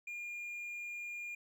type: tone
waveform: triangle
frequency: 2415 Hz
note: D7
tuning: 48 cents sharp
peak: -39 dBFS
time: 0.07-1.35 s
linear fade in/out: 5 ms
effects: none